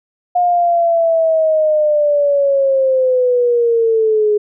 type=linear sweep; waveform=sine; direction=down; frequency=716 to 415.3 Hz; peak=-10 dBFS; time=0.35-4.38 s; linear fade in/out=10 ms; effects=none